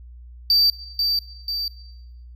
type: tone with echo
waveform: triangle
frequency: 4645 Hz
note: D8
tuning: 20 cents flat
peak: -12 dBFS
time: 0.5-0.7 s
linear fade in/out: 2 ms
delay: 490 ms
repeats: 2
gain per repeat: -5 dB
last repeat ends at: 1.68 s
effects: noise-tail reverb RT60 1.0 s tail -17 dB re dry + added 60 Hz sine -39 dBFS peak until 2.35 s